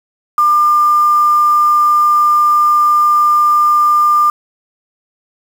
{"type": "tone with quantisation", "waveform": "sine", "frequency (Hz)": 1199, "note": "D6", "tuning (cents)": 36, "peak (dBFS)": -7, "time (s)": [0.38, 4.3], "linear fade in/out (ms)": 2, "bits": 5, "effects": []}